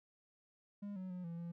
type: tone with pitch steps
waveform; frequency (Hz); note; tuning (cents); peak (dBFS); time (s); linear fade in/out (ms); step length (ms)
triangle; 203.3 / 186 / 180.7 / 168.5 / 170.4; G#3 / F#3 / F#3 / E3 / F3; -37 / +9 / -41 / +38 / -42; -40; 0.82-1.52; 10; 140
effects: none